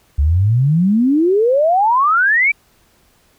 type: exponential sweep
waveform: sine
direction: up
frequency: 67.6 to 2363 Hz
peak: -10 dBFS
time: 0.18-2.52 s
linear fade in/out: 10 ms
effects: pink hiss -55 dBFS RMS until 3.38 s